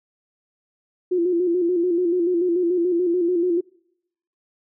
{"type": "tone with vibrato", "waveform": "sine", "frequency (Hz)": 351, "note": "F4", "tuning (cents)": 9, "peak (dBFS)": -17, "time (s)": [1.11, 3.61], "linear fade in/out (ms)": 10, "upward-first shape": "square", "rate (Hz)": 6.9, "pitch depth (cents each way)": 57, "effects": ["noise-tail reverb RT60 0.8 s tail -26 dB re dry"]}